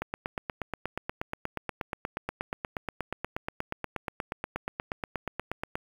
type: click train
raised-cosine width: 0.5 ms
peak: -16 dBFS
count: 49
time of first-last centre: 0.02-5.755 s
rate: 8.37 Hz
effects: 7-bit